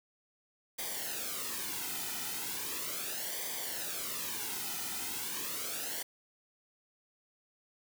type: noise with flanger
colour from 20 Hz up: white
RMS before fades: -38 dBFS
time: 0.78-6.03 s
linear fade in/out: 10 ms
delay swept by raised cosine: 0.73 to 1.83 ms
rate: 0.37 Hz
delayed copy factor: -0.7
effects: none